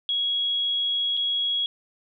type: tone with dropouts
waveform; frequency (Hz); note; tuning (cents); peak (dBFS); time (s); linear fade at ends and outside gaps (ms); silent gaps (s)
sine; 3322; G#7; 0; -22; 0.09-1.66; 1; 1.169-1.173
effects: none